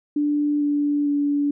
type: tone with pitch steps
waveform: sine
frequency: 293.7 / 290.8 / 288 Hz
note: D4 / D4 / D4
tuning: 0 / -17 / -34 cents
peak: -18 dBFS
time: 0.16-1.51 s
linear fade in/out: 5 ms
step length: 450 ms
effects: none